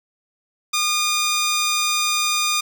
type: tone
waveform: 10% pulse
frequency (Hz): 1217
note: D#6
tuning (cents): -39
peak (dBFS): -10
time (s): 0.73-2.61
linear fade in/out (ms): 10
effects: none